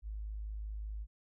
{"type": "tone", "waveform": "sine", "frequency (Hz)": 52.6, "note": "G#1", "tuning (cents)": 23, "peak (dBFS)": -38, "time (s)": [0.02, 1.07], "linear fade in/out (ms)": 50, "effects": []}